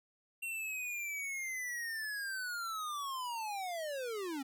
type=linear sweep; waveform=square; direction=down; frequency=2742 to 259.5 Hz; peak=-38 dBFS; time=0.42-4.43 s; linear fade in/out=10 ms; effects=none

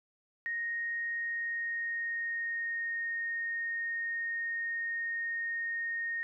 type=tone with pitch glide; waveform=sine; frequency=1864.7 to 1851.8 Hz; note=A#6 to A#6; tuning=0 to -12 cents; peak=-32 dBFS; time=0.46-6.23 s; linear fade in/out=0 ms; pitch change=-12 cents; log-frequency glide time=1.06-3.07 s; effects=none

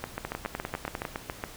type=two click trains; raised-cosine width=0.5 ms; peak=-16 / -16 dBFS; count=9 / 11; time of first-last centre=0.25-1.052 / 0.04-1.439 s; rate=9.98 / 7.15 Hz; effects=pink hiss -46 dBFS RMS until 1.56 s

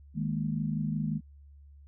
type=chord; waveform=sine; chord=D# suspended fourth; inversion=none; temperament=equal; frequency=155.56 / 207.7 / 233.1 Hz; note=D#3 / G#3 / A#3; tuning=0 / 0 / 0 cents; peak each=-31 / -33 / -35 dBFS; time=0.14-1.21 s; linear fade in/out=50 ms; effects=added 71 Hz sine -50 dBFS peak until 1.87 s

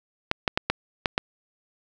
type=clicks; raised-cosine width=0.3 ms; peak=-5 dBFS; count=6; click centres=0.314 / 0.478 / 0.575 / 0.7 / 1.058 / 1.179 s; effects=none

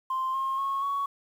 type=tone with pitch steps; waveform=sine; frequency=1046.5 / 1069.7 / 1093.5 / 1117.7 Hz; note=C6 / C6 / C#6 / C#6; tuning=0 / +38 / -24 / +14 cents; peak=-25 dBFS; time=0.1-1.06 s; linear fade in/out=5 ms; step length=240 ms; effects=tanh soft clip ceiling -22 dBFS + 9-bit

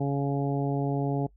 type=harmonic tone; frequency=140.1 Hz; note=C#3; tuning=19 cents sharp; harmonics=1 / 2 / 3 / 4 / 5 / 6; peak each=-27 / -30 / -33 / -39 / -36 / -40 dBFS; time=0-1.27 s; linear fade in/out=10 ms; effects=noise-tail reverb RT60 0.1 s tail -21 dB re dry + added 50 Hz sine -55 dBFS peak until 1.36 s

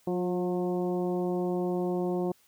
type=harmonic tone with a mistuned harmonic; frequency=180 Hz; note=F#3; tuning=47 cents flat; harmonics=1 / 2 / 3 / 4 / 5 / 6; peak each=-31 / -29 / -37 / -38 / -44 / -49 dBFS; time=0.07-2.32 s; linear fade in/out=5 ms; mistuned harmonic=2; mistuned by=-20 cents; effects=white hiss -64 dBFS RMS until 2.47 s

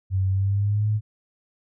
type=tone with pitch glide; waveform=sine; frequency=95.1 to 106.75 Hz; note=F#2 to G#2; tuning=+48 to +48 cents; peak=-19 dBFS; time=0.1-1.01 s; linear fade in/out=50 ms; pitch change=+200 cents; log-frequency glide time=0.29-0.89 s; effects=none

